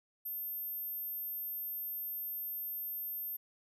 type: tone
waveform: sine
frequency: 13290 Hz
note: G#9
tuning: in tune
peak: -37 dBFS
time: 0.25-3.37 s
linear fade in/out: 10 ms
effects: none